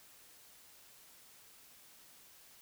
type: silence
effects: white hiss -60 dBFS RMS until 2.61 s